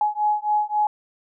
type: beating tone pair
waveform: sine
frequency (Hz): 840 / 843.7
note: G#5 / G#5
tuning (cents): +19 / +27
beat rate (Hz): 3.7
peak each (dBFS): -22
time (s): 0.01-0.87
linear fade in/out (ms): 2
effects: none